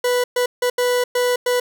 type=tone bursts at uneven times; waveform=40% pulse; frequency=493 Hz; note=B4; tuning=3 cents flat; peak=-15 dBFS; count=6; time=0.04-0.24 / 0.36-0.46 / 0.62-0.7 / 0.78-1.04 / 1.15-1.36 / 1.46-1.6 s; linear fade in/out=5 ms; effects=none